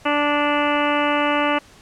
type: harmonic tone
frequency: 292.6 Hz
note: D4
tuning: 6 cents flat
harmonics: 1 / 2 / 3 / 4 / 5 / 6 / 7 / 8 / 9 / 10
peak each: -23 / -23 / -24 / -24 / -28 / -32 / -29 / -33 / -28 / -31 dBFS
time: 0.05-1.59 s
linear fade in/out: 10 ms
effects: pink hiss -48 dBFS RMS until 1.81 s + low-pass 9000 Hz 12 dB/octave